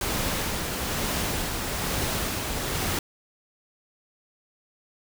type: noise with tremolo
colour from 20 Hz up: pink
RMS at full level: -27 dBFS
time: 0.01-2.99 s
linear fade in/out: 2 ms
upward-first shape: sine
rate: 1.1 Hz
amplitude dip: 30%
effects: none